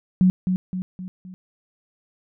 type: tone with echo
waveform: sine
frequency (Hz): 184.3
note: F#3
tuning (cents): -7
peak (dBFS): -12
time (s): 0.21-0.3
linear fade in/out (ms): 0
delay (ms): 260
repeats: 4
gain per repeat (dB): -6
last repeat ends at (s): 1.34
effects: none